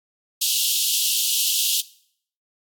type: high-pass noise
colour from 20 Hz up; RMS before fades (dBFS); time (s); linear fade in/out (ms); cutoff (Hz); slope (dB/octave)
pink; -21; 0.41-1.81; 10; 2800; 96
effects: noise-tail reverb RT60 0.6 s tail -19 dB re dry + AAC 64 kbps